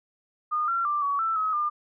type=tone with pitch steps; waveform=sine; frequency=1222 / 1365 / 1181 / 1130 / 1329 / 1276 / 1202 Hz; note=D#6 / F6 / D6 / C#6 / E6 / D#6 / D6; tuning=-32 / -40 / +9 / +33 / +14 / +43 / +40 cents; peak=-23 dBFS; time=0.51-1.7 s; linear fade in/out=20 ms; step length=170 ms; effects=none